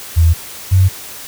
sine tone pair in turn, 82.41 / 93.92 Hz, E2 / F#2, 0 / +26 cents, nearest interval major second, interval 226 cents, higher second, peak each -6 dBFS, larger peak neither, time 0.16-0.34 / 0.71-0.89 s, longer neither, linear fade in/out 20 ms, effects white hiss -31 dBFS RMS until 1.27 s

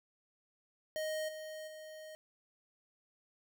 square tone with level steps, 623 Hz, D#5, 2 cents sharp, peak -36 / -44 / -48 dBFS, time 0.96-2.15 s, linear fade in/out 0 ms, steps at 1.28 / 1.67 s, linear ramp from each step 10 ms, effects none

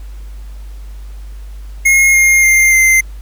square tone with pitch steps, 2153 / 2130 / 2106 / 2083 Hz, C7 / C7 / C7 / C7, +49 / +30 / +11 / -8 cents, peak -7 dBFS, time 1.85-3.01 s, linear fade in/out 10 ms, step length 290 ms, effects added 50 Hz sine -26 dBFS peak until 3.21 s + pink hiss -47 dBFS RMS until 3.21 s

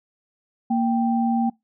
sine tone pair together, 232.8 / 784 Hz, A#3 / G5, -2 / 0 cents, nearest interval octave + major sixth, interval 2102 cents, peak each -19 / -24 dBFS, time 0.7-1.5 s, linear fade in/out 10 ms, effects noise-tail reverb RT60 0.2 s tail -24 dB re dry

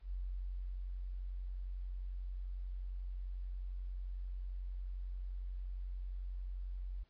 sine tone with ADSR envelope, 45.61 Hz, F#1, 24 cents flat, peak -37 dBFS, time 0.01-7.04 s, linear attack 100 ms, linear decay 700 ms, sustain -2 dB, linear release 16 ms, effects pink hiss -75 dBFS RMS until 7.09 s + resampled to 11025 Hz

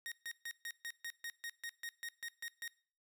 sawtooth tone bursts, 1864.7 Hz, A#6, in tune, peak -38 dBFS, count 14, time 0.06-2.678 s, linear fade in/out 0 ms, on 57 ms, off 140 ms, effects noise-tail reverb RT60 0.5 s tail -23 dB re dry

